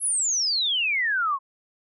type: exponential sweep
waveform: sine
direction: down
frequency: 11110 to 1046.5 Hz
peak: -21 dBFS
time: 0-1.39 s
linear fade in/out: 50 ms
effects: none